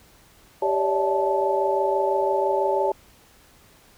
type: tone cluster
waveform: sine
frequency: 391.8 / 564 / 590 / 645 / 873 Hz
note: G4 / C#5 / D5 / E5 / A5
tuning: -1 / +30 / +8 / -38 / -14 cents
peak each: -24 / -25 / -29 / -31 / -24 dBFS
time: 0.62-2.92 s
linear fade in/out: 5 ms
effects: pink hiss -54 dBFS RMS until 3.97 s